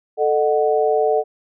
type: chord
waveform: sine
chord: D# diminished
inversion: second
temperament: equal with one note detuned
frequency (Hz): 440 / 609.4 / 740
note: A4 / D#5 / F#5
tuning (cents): 0 / -36 / 0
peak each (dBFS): -17 / -20 / -20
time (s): 0.17-1.24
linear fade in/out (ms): 50
effects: none

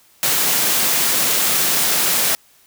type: high-pass noise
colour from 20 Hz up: white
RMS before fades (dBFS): -17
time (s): 0.23-2.35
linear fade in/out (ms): 0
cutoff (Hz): 120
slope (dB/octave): 48
effects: white hiss -53 dBFS RMS until 2.66 s

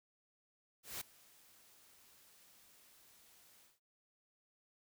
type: noise with ADSR envelope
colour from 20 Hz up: white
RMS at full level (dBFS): -42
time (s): 0.83-3.8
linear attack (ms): 180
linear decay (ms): 7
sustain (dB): -23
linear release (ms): 180
effects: none

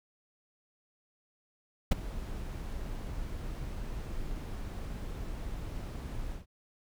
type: noise with ADSR envelope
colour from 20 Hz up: brown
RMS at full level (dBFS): -17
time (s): 1.91-6.46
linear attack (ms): 10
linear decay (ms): 14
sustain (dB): -21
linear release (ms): 140
effects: none

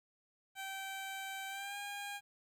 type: tone with pitch glide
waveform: 15% pulse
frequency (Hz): 775 to 810.2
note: G5 to G#5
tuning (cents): -20 to -43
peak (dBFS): -35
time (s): 0.55-2.21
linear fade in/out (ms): 50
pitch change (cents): +77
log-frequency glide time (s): 1.48-1.77
effects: 12-bit

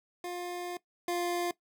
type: tone pair in turn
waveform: 25% pulse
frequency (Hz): 353.7 / 349.8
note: F4 / F4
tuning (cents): +22 / +3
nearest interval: unison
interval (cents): 19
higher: first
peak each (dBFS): -32 / -26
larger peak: second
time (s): 0.24-0.77 / 1.08-1.51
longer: first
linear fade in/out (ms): 2
effects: noise-tail reverb RT60 0.1 s tail -18 dB re dry

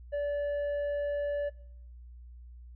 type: tone with tanh clipping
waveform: triangle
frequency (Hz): 578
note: D5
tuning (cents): -28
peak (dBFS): -30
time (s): 0.12-1.5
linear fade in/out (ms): 20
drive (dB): 9
effects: noise-tail reverb RT60 0.6 s tail -19 dB re dry + added 60 Hz sine -46 dBFS peak until 2.75 s

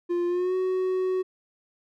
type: tone with pitch glide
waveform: triangle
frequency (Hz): 349.2 to 372.1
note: F4 to F#4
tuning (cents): 0 to +10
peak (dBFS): -21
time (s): 0.09-1.23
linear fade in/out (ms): 20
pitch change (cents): +110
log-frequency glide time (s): 0.27-0.55
effects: none

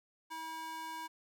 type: tone with high-pass filter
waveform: square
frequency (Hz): 322.2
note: E4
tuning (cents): -39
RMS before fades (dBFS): -43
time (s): 0.3-1.08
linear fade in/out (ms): 20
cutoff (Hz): 820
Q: 2.2
effects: none

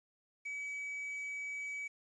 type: tone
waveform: triangle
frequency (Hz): 2281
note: C#7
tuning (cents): +49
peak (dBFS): -37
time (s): 0.45-1.88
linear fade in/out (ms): 10
effects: resampled to 22050 Hz + 11-bit

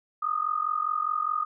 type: tone with amplitude modulation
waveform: sine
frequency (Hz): 1234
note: D#6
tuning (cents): -15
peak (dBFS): -21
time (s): 0.22-1.45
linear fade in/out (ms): 10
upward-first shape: sine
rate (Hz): 44.9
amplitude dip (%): 85
effects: none

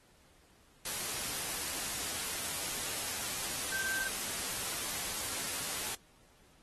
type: tone in noise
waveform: sine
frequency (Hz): 1560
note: G6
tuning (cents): -9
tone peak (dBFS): -35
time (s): 3.72-4.08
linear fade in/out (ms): 5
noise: white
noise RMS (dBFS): -37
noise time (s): 0.85-5.95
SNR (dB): -1
effects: pink hiss -65 dBFS RMS until 6.62 s + AAC 32 kbps

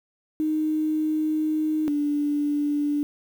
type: tone pair in turn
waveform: sine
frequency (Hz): 309.6 / 292.2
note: D#4 / D4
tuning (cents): -9 / -9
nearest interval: minor second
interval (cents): 100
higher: first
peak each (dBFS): -21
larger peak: neither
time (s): 0.4-1.88 / 1.88-3.03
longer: first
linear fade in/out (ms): 0
effects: 8-bit

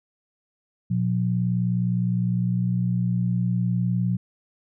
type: tone pair together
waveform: sine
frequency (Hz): 119.8 / 179.5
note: A#2 / F3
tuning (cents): +48 / +48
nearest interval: perfect fifth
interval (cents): 700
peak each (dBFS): -23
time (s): 0.9-4.17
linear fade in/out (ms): 10
effects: none

